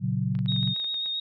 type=chord; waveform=sine; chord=F# major; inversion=first; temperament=equal; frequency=116.54 / 138.59 / 185 Hz; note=A#2 / C#3 / F#3; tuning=0 / 0 / 0 cents; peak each=-28 dBFS; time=0-0.75 s; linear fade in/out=50 ms
type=clicks; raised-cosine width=0.3 ms; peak=-30 dBFS; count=12; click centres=0.352 / 0.39 / 0.46 / 0.521 / 0.563 / 0.63 / 0.675 / 0.763 / 0.799 / 0.844 / 0.943 / 1.06 s
type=tone with vibrato; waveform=sine; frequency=3729 Hz; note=A#7; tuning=in tune; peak=-27 dBFS; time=0.48-1.2 s; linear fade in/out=5 ms; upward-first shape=sine; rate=7.5 Hz; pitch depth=21 cents each way
effects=none